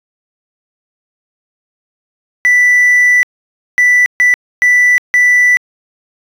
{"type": "tone bursts at uneven times", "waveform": "triangle", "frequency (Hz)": 1975.5, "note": "B6", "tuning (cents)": 0, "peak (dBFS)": -3, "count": 5, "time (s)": [[2.45, 3.23], [3.78, 4.06], [4.2, 4.34], [4.62, 4.98], [5.14, 5.57]], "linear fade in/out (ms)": 0, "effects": ["tanh soft clip ceiling 0 dBFS"]}